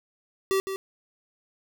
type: tone with echo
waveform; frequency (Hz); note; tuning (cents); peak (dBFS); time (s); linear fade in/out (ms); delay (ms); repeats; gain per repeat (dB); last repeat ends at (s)
square; 385.8; G4; -28; -22; 0.51-0.6; 0; 160; 1; -8; 0.76
effects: 9-bit